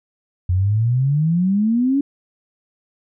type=exponential sweep; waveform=sine; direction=up; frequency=87.31 to 286.5 Hz; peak=-14 dBFS; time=0.49-2.01 s; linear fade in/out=5 ms; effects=none